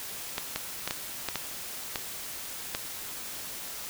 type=clicks; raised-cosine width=0.2 ms; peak=-12 dBFS; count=8; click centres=0.381 / 0.56 / 0.876 / 0.909 / 1.287 / 1.357 / 1.958 / 2.749 s; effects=white hiss -39 dBFS RMS until 3.89 s